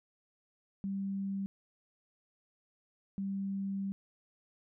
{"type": "tone bursts at uneven times", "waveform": "sine", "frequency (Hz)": 195.9, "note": "G3", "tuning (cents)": -1, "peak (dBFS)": -33, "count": 2, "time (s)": [[0.84, 1.46], [3.18, 3.92]], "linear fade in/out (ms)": 0, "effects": []}